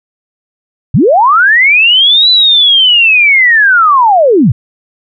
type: linear two-way sweep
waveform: sine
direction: up then down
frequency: 91.6 to 4017 to 91.6 Hz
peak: -3 dBFS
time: 0.94-4.52 s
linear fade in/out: 5 ms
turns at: 2.3 s
effects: none